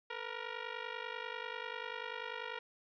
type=ring-modulated tone; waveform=10% pulse; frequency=471.6 Hz; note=A#4; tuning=20 cents sharp; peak=-29 dBFS; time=0.1-2.59 s; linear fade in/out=0 ms; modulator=25.1 Hz; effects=resampled to 11025 Hz + 11-bit